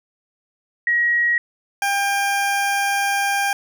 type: tone pair in turn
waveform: sine / 20% pulse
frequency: 1900 / 798.9 Hz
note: A#6 / G5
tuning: +33 / +33 cents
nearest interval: octave + minor third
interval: 1500 cents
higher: first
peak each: -15 / -13 dBFS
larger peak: second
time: 0.87-1.38 / 1.82-3.53 s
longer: second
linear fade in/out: 2 ms
effects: none